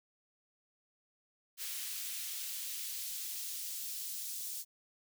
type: noise with high-pass filter sweep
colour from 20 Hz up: white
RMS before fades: -41 dBFS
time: 1.57-4.65 s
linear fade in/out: 50 ms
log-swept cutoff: 2200 to 5200 Hz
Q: 0.79
effects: none

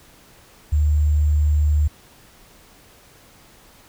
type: tone with sample-and-hold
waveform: sine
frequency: 75 Hz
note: D2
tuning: 37 cents sharp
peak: -14 dBFS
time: 0.72-1.88 s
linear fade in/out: 10 ms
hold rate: 7350 Hz
effects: pink hiss -50 dBFS RMS until 3.88 s

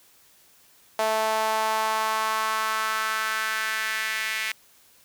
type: tone with high-pass filter sweep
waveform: sawtooth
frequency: 219.1 Hz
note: A3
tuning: 7 cents flat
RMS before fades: -26 dBFS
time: 0.99-4.52 s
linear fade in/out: 2 ms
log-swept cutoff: 700 to 2100 Hz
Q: 2.9
effects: white hiss -57 dBFS RMS until 5.04 s

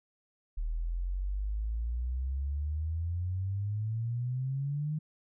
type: exponential sweep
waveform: sine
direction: up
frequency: 38.3 to 155.56 Hz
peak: -30 dBFS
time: 0.57-4.99 s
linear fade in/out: 10 ms
effects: none

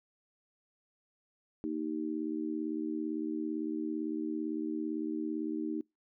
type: harmonic tone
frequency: 77.8 Hz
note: D#2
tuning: in tune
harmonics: 3 / 4 / 5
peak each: -39 / -34 / -42 dBFS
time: 1.64-5.81 s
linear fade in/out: 0 ms
effects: noise-tail reverb RT60 0.2 s tail -25 dB re dry

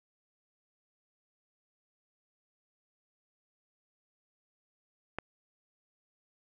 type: click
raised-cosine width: 0.5 ms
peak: -19 dBFS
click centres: 5.186 s
effects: none

